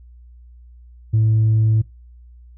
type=tone with tanh clipping; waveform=triangle; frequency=110 Hz; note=A2; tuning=in tune; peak=-13 dBFS; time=1.13-1.82 s; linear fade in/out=10 ms; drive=6 dB; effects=noise-tail reverb RT60 0.2 s tail -21 dB re dry + added 60 Hz sine -41 dBFS peak until 2.57 s